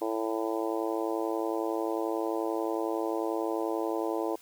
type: harmonic tone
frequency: 111.2 Hz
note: A2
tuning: 19 cents sharp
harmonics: 3 / 4 / 5 / 6 / 7 / 8 / 9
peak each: -32 / -34 / -36 / -38 / -39 / -40 / -41 dBFS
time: 0.01-4.36 s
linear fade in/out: 10 ms
effects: white hiss -56 dBFS RMS until 4.41 s